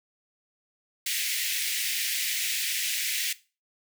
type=high-pass noise; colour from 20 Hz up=pink; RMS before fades=-29 dBFS; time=1.06-3.33 s; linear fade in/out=5 ms; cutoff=1900 Hz; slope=48 dB/octave; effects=noise-tail reverb RT60 0.3 s tail -17 dB re dry